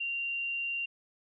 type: tone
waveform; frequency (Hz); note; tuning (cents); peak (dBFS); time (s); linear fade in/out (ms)
sine; 2769; F7; -15; -31; 0-0.86; 10
effects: none